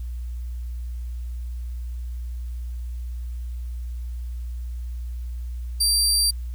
25% pulse tone, 4699 Hz, D8, in tune, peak -13 dBFS, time 5.8-6.31 s, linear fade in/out 10 ms, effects added 60 Hz sine -28 dBFS peak until 6.54 s + white hiss -58 dBFS RMS until 6.54 s

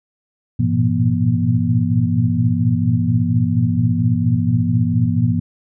sine tone cluster, 101.3 / 115.7 / 120 / 169 / 239.8 Hz, G#2 / A#2 / B2 / E3 / A#3, -43 / -13 / -49 / +43 / +49 cents, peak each -20 dBFS, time 0.59-5.4 s, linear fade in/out 10 ms, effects none

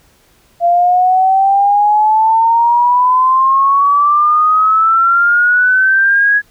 sine exponential sweep, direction up, 685 to 1677 Hz, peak -7 dBFS, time 0.6-6.42 s, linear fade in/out 50 ms, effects pink hiss -51 dBFS RMS until 6.5 s

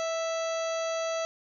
harmonic tone with a mistuned harmonic, 659.3 Hz, E5, in tune, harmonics 1 / 2 / 3 / 4 / 5 / 6 / 7 / 9 / 10, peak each -29 / -37 / -43 / -43 / -45 / -47 / -47 / -43 / -47 dBFS, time 0-1.25 s, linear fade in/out 0 ms, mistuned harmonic 1, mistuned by -16 cents, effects none

